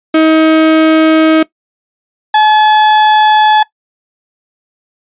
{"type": "tone pair in turn", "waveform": "35% pulse", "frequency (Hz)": [317.2, 856.4], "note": ["D#4", "A5"], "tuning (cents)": [33, -47], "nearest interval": "octave + perfect fourth", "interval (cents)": 1720, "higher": "second", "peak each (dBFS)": -3, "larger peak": "neither", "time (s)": [[0.14, 1.43], [2.34, 3.63]], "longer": "neither", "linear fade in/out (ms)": 5, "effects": ["noise-tail reverb RT60 0.1 s tail -19 dB re dry", "resampled to 8000 Hz"]}